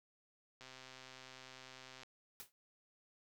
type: click train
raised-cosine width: 0.2 ms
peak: -36 dBFS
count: 186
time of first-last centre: 0.61-2.033 s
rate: 130 Hz
type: noise with exponential decay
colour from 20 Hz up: white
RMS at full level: -46 dBFS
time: 2.4-2.52 s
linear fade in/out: 0 ms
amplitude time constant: 25 ms
effects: none